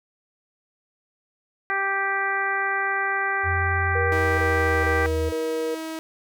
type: harmonic tone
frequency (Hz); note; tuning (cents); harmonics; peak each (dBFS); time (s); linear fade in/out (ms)
392; G4; 0; 1 / 2 / 3 / 4 / 5 / 6; -33 / -29 / -29 / -26 / -27 / -37; 1.7-5.06; 0
type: tone with pitch glide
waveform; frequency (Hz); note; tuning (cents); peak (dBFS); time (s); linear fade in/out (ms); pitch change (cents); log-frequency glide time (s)
sine; 87.8 to 80.05; F2 to D#2; +10 to +50; -24; 3.43-5.33; 50; -160; 4.23-4.9
type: tone bursts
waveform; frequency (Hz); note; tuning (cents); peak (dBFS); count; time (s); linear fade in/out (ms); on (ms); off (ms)
sine; 475.5; A#4; +34; -24; 4; 3.95-5.748; 5; 430; 26
type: tone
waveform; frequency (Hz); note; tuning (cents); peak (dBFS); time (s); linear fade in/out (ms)
sawtooth; 320.4; E4; -49; -26; 4.12-5.99; 0
effects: none